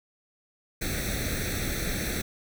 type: noise with comb filter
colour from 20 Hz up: pink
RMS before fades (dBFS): -30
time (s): 0.81-2.22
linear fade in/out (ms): 10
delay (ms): 0.5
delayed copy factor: +0.85
effects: none